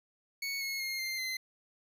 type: tone with pitch steps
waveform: 25% pulse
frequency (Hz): 2217 / 2176 / 2137 / 2097 / 2059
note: C#7 / C#7 / C7 / C7 / C7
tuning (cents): 0 / -33 / +36 / +3 / -28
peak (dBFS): -30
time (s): 0.42-1.37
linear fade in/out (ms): 5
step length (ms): 190
effects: none